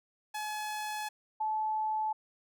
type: tone pair in turn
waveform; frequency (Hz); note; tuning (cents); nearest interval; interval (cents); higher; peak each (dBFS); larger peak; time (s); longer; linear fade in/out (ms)
sawtooth / sine; 850 / 866.4; G#5 / A5; +40 / -27; unison; 33; second; -31 / -29; second; 0.34-1.09 / 1.4-2.13; first; 10
effects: none